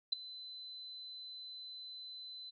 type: tone with ADSR envelope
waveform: sine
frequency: 4030 Hz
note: B7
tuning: 34 cents sharp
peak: -26 dBFS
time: 0.12-2.51 s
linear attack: 10 ms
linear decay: 7 ms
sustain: -20 dB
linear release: 21 ms
effects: none